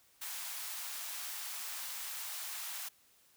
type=high-pass noise; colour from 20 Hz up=white; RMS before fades=-42 dBFS; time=0.21-2.89 s; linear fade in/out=10 ms; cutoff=740 Hz; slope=24 dB/octave; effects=white hiss -67 dBFS RMS until 3.36 s